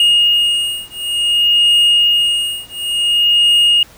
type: beating tone pair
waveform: triangle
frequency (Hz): 2855 / 2855.56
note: F7 / F7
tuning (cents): +37 / +38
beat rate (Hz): 0.56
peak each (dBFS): -12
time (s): 0-3.83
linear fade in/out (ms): 2
effects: pink hiss -43 dBFS RMS until 3.97 s